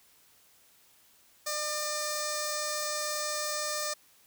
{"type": "tone with notch filter", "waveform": "5% pulse", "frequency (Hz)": 601, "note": "D5", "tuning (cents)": 40, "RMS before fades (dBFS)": -33, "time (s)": [1.46, 3.94], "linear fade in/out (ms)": 10, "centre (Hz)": 2900, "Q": 0.95, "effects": ["white hiss -62 dBFS RMS until 4.26 s"]}